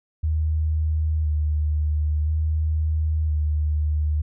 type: tone with vibrato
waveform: sine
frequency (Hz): 76.9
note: D#2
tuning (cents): -20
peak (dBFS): -19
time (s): 0.23-4.22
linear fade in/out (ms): 10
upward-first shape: square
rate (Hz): 0.49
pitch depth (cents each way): 25
effects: none